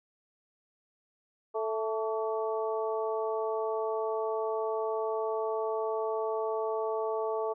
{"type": "harmonic tone with a mistuned harmonic", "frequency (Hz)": 220, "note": "A3", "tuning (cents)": 0, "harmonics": [2, 3, 4, 5], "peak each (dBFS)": [-31, -35, -37, -39], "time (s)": [1.54, 7.54], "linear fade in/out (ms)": 20, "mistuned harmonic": 5, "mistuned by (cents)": 53, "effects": []}